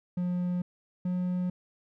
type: tone pair in turn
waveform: triangle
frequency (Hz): 178.4 / 180.47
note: F3 / F#3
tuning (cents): +37 / -43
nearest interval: unison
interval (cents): 20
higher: second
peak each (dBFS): -25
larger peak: neither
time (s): 0.17-0.62 / 1.05-1.5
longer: neither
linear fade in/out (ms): 5
effects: none